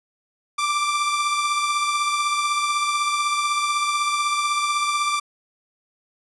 sawtooth beating tone pair, 1174.7 / 1190.7 Hz, D6 / D6, 0 / +23 cents, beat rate 16 Hz, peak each -17 / -25 dBFS, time 0.58-5.2 s, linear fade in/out 10 ms, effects resampled to 24000 Hz

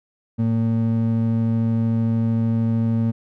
triangle ring-modulated tone, 170.4 Hz, F3, 42 cents flat, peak -12 dBFS, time 0.38-3.12 s, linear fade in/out 20 ms, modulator 57.9 Hz, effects none

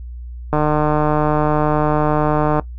click train, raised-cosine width 1 ms, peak -3 dBFS, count 313, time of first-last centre 0.53-2.596 s, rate 151 Hz, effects noise-tail reverb RT60 0.1 s tail -18 dB re dry + added 60 Hz sine -28 dBFS peak until 2.78 s

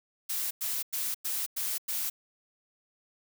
blue noise bursts, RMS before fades -32 dBFS, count 6, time 0.29-2.1 s, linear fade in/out 10 ms, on 220 ms, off 98 ms, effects none

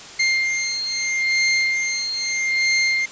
sawtooth beating tone pair, 2110 / 2110.78 Hz, C7 / C7, +14 / +15 cents, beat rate 0.78 Hz, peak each -18 dBFS, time 0.19-3.06 s, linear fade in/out 10 ms, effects white hiss -38 dBFS RMS until 3.11 s + resampled to 16000 Hz

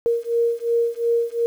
sine beating tone pair, 466.2 / 469 Hz, A#4 / A#4, 0 / +11 cents, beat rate 2.8 Hz, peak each -21 dBFS, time 0.06-1.46 s, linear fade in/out 0 ms, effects 8-bit

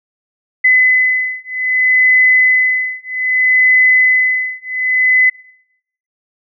sine beating tone pair, 2018 / 2018.63 Hz, B6 / B6, +37 / +37 cents, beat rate 0.63 Hz, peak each -12 dBFS, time 0.64-5.3 s, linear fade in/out 10 ms, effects noise-tail reverb RT60 0.8 s tail -24 dB re dry

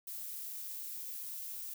violet noise, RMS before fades -43 dBFS, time 0.07-1.74 s, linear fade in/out 5 ms, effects none

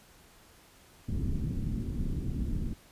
pink low-pass noise, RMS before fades -32 dBFS, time 1.08-2.74 s, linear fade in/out 10 ms, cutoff 270 Hz, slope 24 dB/octave, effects pink hiss -58 dBFS RMS until 2.91 s + resampled to 32000 Hz

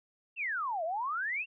sine exponential two-way sweep, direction down then up, 2794 to 622.3 to 2794 Hz, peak -31 dBFS, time 0.36-1.46 s, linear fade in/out 50 ms, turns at 0.84 s, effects none

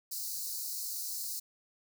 white high-pass noise, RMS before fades -38 dBFS, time 0.11-1.4 s, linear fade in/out 10 ms, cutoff 4100 Hz, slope 96 dB/octave, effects none

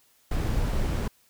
brown noise, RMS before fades -26 dBFS, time 0.31-1.08 s, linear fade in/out 5 ms, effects white hiss -63 dBFS RMS until 1.29 s

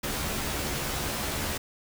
pink noise with comb filter, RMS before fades -31 dBFS, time 0.03-1.58 s, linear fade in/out 10 ms, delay 14 ms, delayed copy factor +0.7, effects none

